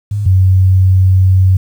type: tone pair in turn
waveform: sine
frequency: 102.6 / 93.84 Hz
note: G#2 / F#2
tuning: -21 / +25 cents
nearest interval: major second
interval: 154 cents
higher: first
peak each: -13 / -5 dBFS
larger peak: second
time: 0.11-0.26 / 0.26-1.57 s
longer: second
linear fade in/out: 5 ms
effects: 7-bit